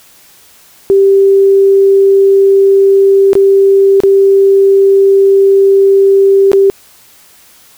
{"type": "tone with dropouts", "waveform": "sine", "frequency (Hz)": 392, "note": "G4", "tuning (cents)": 0, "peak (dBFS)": -3, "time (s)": [0.9, 6.7], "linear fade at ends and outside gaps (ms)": 0, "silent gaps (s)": [[3.332, 3.353], [4.003, 4.035], [6.517, 6.532]], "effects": ["white hiss -42 dBFS RMS until 7.77 s"]}